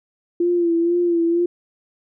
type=tone with vibrato; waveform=sine; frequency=342.5 Hz; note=F4; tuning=34 cents flat; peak=-15 dBFS; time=0.4-1.46 s; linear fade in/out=5 ms; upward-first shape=sine; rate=2.1 Hz; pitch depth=44 cents each way; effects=none